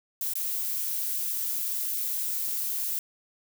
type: noise with dropouts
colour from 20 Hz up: violet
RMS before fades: -30 dBFS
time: 0.21-2.99 s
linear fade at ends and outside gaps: 1 ms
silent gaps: 0.336-0.354 s
effects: none